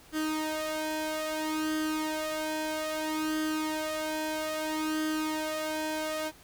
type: tone with flanger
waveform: sawtooth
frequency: 311.1 Hz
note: D#4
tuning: in tune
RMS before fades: -32 dBFS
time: 0.12-6.32 s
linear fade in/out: 50 ms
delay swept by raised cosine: 0.62 to 2.02 ms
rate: 0.61 Hz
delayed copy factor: +0.7
effects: pink hiss -55 dBFS RMS until 6.43 s